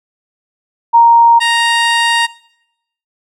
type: tone pair in turn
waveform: sine / 15% pulse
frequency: 932.3 / 932.3 Hz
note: A#5 / A#5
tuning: 0 / 0 cents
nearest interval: unison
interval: 0 cents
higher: neither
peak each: -3 dBFS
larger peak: neither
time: 0.93-1.4 / 1.4-2.27 s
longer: second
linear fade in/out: 20 ms
effects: noise-tail reverb RT60 0.8 s tail -21 dB re dry + low-pass 8000 Hz 12 dB/octave